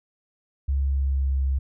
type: tone with pitch glide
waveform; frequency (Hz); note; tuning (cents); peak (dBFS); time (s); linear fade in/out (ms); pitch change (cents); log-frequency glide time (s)
sine; 68.7 to 67.25; C#2 to C2; -15 to +48; -20; 0.68-1.59; 10; -37; 0.8-1.41
effects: none